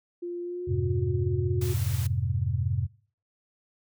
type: tone with pitch glide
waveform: sine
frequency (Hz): 349.2 to 361.7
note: F4 to F#4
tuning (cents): 0 to -39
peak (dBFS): -31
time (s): 0.22-1.74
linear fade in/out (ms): 10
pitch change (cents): +61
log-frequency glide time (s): 0.42-0.74
type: chord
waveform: sine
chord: F minor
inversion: none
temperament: equal with one note detuned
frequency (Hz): 87.31 / 103.83 / 128.86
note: F2 / Ab2 / C3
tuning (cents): 0 / 0 / -26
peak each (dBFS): -29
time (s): 0.67-2.87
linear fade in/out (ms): 20
type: noise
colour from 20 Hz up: white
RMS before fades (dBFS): -40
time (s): 1.61-2.07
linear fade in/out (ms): 5
effects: noise-tail reverb RT60 0.5 s tail -25 dB re dry